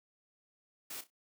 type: noise with echo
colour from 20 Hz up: white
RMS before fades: -43 dBFS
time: 0.9-1.01 s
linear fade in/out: 5 ms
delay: 31 ms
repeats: 3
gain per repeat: -12 dB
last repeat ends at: 1.103 s
effects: high-pass 200 Hz 12 dB/octave